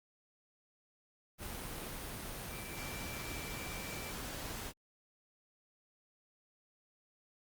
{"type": "tone in noise", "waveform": "sine", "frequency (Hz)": 2340, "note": "D7", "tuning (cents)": -7, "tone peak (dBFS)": -49, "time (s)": [2.47, 4.14], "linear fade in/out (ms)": 50, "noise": "pink", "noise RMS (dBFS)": -43, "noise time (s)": [1.38, 4.73], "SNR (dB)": -9, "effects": ["Opus 32 kbps"]}